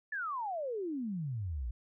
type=exponential sweep; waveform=sine; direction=down; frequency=1775 to 54 Hz; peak=-34 dBFS; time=0.12-1.71 s; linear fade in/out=5 ms; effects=none